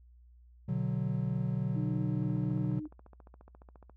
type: chord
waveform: triangle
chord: B minor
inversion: none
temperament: equal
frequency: 123.47 / 146.83 / 185 Hz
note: B2 / D3 / F#3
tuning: 0 / 0 / 0 cents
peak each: -32 dBFS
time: 0.68-2.8 s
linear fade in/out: 10 ms
type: tone with vibrato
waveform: sine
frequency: 304.9 Hz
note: D#4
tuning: 35 cents flat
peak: -37 dBFS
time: 1.75-2.88 s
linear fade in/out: 20 ms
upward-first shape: square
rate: 8.7 Hz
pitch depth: 10 cents each way
type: click train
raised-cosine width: 1 ms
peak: -40 dBFS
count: 25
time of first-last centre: 2.23-3.897 s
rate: 14.4 Hz
effects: noise-tail reverb RT60 0.1 s tail -22 dB re dry + added 60 Hz sine -55 dBFS peak until 3.96 s